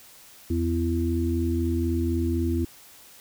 harmonic tone, 84 Hz, E2, 33 cents sharp, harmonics 1 / 3 / 4, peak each -25 / -28 / -27 dBFS, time 0.5-2.65 s, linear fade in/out 5 ms, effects white hiss -50 dBFS RMS until 3.2 s

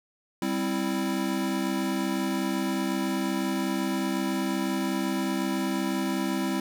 square chord, C major, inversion second, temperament equal, 196 / 261.6 / 329.6 Hz, G3 / C4 / E4, 0 / 0 / 0 cents, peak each -31 dBFS, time 0.42-6.6 s, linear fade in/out 2 ms, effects none

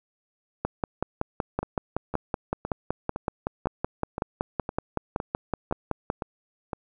two click trains, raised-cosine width 1 ms, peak -16 / -11 dBFS, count 11 / 30, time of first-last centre 1.63-6.732 / 0.65-6.101 s, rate 1.96 / 5.32 Hz, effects none

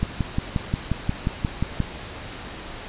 click train, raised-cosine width 5 ms, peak -9 dBFS, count 11, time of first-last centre 0.03-1.803 s, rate 5.64 Hz, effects pink hiss -36 dBFS RMS until 2.88 s + resampled to 8000 Hz

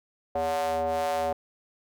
square ring-modulated tone, 81 Hz, E2, 30 cents flat, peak -23 dBFS, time 0.35-1.33 s, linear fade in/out 5 ms, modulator 649 Hz, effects none

